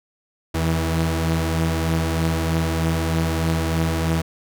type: tone pair together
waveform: sawtooth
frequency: 82.6 / 161.99 Hz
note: E2 / E3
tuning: +4 / -30 cents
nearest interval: octave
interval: 1166 cents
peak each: -18 dBFS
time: 0.54-4.22 s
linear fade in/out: 10 ms
effects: none